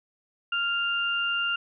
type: tone pair together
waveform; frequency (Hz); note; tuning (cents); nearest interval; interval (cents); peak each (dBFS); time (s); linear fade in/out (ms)
sine; 1396.9 / 2794; F6 / F7; 0 / 0; octave; 1200; -27; 0.52-1.56; 5
effects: none